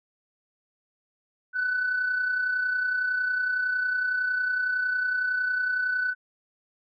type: tone pair together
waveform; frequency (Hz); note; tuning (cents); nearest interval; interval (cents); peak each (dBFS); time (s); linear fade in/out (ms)
sine; 1469.1 / 1500; F#6 / F#6; -13 / +23; unison; 36; -33 / -23; 1.53-6.15; 50
effects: tanh soft clip ceiling -19 dBFS